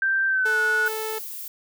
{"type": "tone with pitch glide", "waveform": "sine", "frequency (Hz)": [1568, 1463], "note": ["G6", "F#6"], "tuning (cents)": [0, -20], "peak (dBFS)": -19, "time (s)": [0.02, 0.88], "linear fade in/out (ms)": 2, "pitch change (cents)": -120, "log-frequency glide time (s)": [0.28, 0.59]}
{"type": "tone", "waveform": "sawtooth", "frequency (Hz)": 437.6, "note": "A4", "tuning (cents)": -9, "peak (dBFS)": -24, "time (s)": [0.45, 1.19], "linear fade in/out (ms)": 10}
{"type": "noise", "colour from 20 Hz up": "violet", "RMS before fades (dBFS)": -35, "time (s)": [0.86, 1.48], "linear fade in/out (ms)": 2}
{"effects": []}